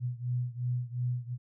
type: beating tone pair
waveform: sine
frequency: 122.3 / 125.1 Hz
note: B2 / B2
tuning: -16 / +23 cents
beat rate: 2.8 Hz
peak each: -32 / -34 dBFS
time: 0-1.38 s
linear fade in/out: 50 ms
effects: none